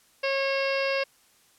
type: harmonic tone with a mistuned harmonic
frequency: 545 Hz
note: C#5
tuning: 29 cents flat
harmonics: 1 / 2 / 3 / 4 / 5 / 6 / 7 / 8 / 9 / 10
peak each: -26 / -35 / -34 / -34 / -32 / -43 / -44 / -43 / -38 / -46 dBFS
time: 0.23-1.04 s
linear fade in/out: 10 ms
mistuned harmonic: 6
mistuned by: -20 cents
effects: white hiss -61 dBFS RMS until 1.58 s + low-pass 12000 Hz 12 dB/octave